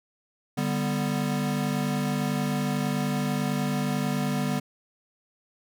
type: chord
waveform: square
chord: G major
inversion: second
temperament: equal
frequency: 146.83 / 196 / 246.9 Hz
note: D3 / G3 / B3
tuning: 0 / 0 / 0 cents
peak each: -30 dBFS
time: 0.57-4.6 s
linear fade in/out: 10 ms
effects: none